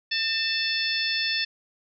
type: harmonic tone with a mistuned harmonic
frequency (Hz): 880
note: A5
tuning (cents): 0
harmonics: 2 / 3 / 4 / 5 / 6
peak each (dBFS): -30 / -30 / -30 / -30 / -30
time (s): 0.11-1.45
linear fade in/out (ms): 10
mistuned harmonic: 2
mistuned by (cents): +42
effects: none